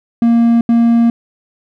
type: tone bursts at uneven times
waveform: triangle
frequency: 233.1 Hz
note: A#3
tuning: in tune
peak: -5 dBFS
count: 2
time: 0.22-0.61 / 0.69-1.1 s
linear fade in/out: 2 ms
effects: none